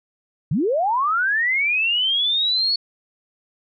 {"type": "linear sweep", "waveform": "sine", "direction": "up", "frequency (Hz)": [118.4, 4435], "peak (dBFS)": -17, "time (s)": [0.51, 2.76], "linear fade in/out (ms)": 5, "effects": []}